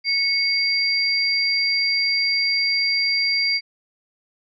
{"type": "tone pair together", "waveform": "sine", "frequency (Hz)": [2203, 4736], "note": ["C#7", "D8"], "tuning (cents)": [-11, 14], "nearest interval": "octave + minor second", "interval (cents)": 1325, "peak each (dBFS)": [-21, -20], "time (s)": [0.04, 3.61], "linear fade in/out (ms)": 50, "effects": []}